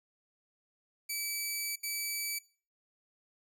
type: tone bursts at uneven times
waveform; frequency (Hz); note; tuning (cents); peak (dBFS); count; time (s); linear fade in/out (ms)
10% pulse; 2300; D7; -37; -25; 2; 1.09-1.76 / 1.83-2.39; 10
effects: noise-tail reverb RT60 0.4 s tail -21 dB re dry